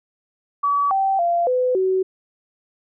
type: tone with pitch steps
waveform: sine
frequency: 1141 / 776 / 689 / 504 / 376.3 Hz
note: C#6 / G5 / F5 / B4 / F#4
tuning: +50 / -18 / -24 / +35 / +29 cents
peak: -16 dBFS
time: 0.63-2.03 s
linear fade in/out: 10 ms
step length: 280 ms
effects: none